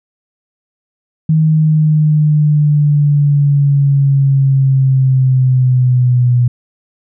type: linear sweep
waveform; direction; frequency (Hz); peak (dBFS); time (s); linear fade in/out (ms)
sine; down; 158.1 to 122; -7; 1.29-6.48; 5
effects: none